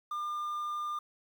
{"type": "tone with quantisation", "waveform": "triangle", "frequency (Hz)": 1202, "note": "D6", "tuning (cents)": 40, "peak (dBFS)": -31, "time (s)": [0.11, 0.99], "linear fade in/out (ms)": 5, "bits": 10, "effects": []}